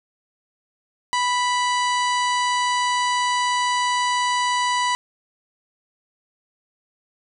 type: harmonic tone with a mistuned harmonic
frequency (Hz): 987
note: B5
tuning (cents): -1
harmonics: 1 / 2 / 3 / 4 / 5 / 6 / 7 / 8 / 9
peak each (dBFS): -20 / -26 / -30 / -32 / -34 / -36 / -37 / -38 / -39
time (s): 1.13-4.95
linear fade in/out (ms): 0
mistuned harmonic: 5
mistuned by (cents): -75
effects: none